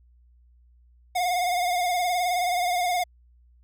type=tone with vibrato; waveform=square; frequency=715 Hz; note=F5; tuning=41 cents sharp; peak=-23 dBFS; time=1.15-3.04 s; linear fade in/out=10 ms; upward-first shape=triangle; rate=19 Hz; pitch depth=61 cents each way; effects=added 60 Hz sine -54 dBFS peak until 3.63 s